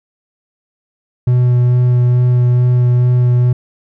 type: tone with vibrato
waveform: triangle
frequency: 123.47 Hz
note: B2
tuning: in tune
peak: -6 dBFS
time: 1.27-3.53 s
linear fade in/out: 5 ms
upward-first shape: sine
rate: 2.3 Hz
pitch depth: 11 cents each way
effects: none